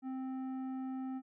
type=tone with tanh clipping; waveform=sine; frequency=261.6 Hz; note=C4; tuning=in tune; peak=-39 dBFS; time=0.02-1.22 s; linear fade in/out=50 ms; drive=10 dB; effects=none